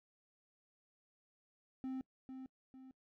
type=tone with echo; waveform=triangle; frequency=261.6 Hz; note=C4; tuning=in tune; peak=-37 dBFS; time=1.84-2.01 s; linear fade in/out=0 ms; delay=450 ms; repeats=2; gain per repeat=-7 dB; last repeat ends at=2.91 s; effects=noise-tail reverb RT60 0.1 s tail -24 dB re dry